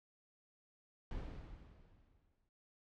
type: noise with exponential decay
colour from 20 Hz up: brown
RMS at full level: -42 dBFS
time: 1.11-2.49 s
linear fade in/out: 1 ms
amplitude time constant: 300 ms
effects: low-pass 4000 Hz 12 dB/octave